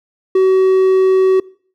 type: tone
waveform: triangle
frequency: 377.8 Hz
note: F#4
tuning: 36 cents sharp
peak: -6 dBFS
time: 0.35-1.4 s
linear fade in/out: 5 ms
effects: noise-tail reverb RT60 0.5 s tail -23 dB re dry